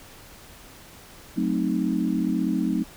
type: chord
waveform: sine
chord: F# diminished seventh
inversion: none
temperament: equal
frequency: 185 / 220 / 261.6 / 311.1 Hz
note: F#3 / A3 / C4 / Eb4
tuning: 0 / 0 / 0 / 0 cents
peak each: -27 dBFS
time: 1.36-2.84 s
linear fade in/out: 20 ms
effects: pink hiss -47 dBFS RMS until 2.96 s